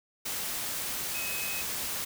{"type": "tone in noise", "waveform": "sine", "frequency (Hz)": 2544, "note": "D#7", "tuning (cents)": 38, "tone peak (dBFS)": -36, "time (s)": [1.14, 1.62], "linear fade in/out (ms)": 10, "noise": "white", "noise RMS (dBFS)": -34, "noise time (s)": [0.25, 2.05], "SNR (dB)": -5, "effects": []}